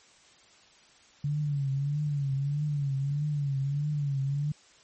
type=tone with vibrato; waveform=sine; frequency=142.6 Hz; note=C#3; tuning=49 cents sharp; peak=-26 dBFS; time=1.24-4.52 s; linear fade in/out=5 ms; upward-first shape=triangle; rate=1.6 Hz; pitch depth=100 cents each way; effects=white hiss -58 dBFS RMS until 4.83 s + MP3 32 kbps